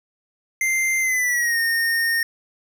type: tone with pitch glide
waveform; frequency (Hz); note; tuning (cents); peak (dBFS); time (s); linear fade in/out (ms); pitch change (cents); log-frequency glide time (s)
square; 2089 to 1839.7; C7 to A#6; -3 to -23; -19; 0.61-2.23; 2; -220; 1-1.59
effects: none